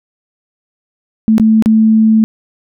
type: tone with dropouts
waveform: sine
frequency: 220 Hz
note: A3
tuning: in tune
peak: -5 dBFS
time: 1.28-2.24 s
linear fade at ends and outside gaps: 0 ms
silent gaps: 1.381-1.398 / 1.624-1.659 s
effects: none